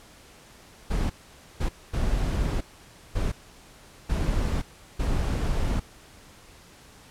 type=noise bursts at uneven times; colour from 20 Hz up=brown; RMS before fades=-25 dBFS; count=6; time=0.9-1.1 / 1.6-1.69 / 1.93-2.61 / 3.15-3.32 / 4.09-4.62 / 4.99-5.8 s; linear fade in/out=10 ms; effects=pink hiss -51 dBFS RMS until 7.1 s + low-pass 11000 Hz 12 dB/octave